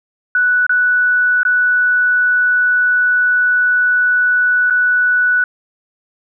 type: tone with dropouts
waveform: sine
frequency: 1480 Hz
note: F#6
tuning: in tune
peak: -10 dBFS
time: 0.35-5.44 s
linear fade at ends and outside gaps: 2 ms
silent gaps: 0.666-0.694 / 1.432-1.451 / 4.7-4.706 s
effects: none